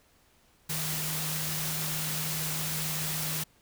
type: tone in noise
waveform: sine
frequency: 155.56 Hz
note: D#3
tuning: in tune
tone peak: -36 dBFS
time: 0.69-3.44 s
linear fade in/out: 10 ms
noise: white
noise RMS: -33 dBFS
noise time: 0.69-3.44 s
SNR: -6 dB
effects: pink hiss -64 dBFS RMS until 3.61 s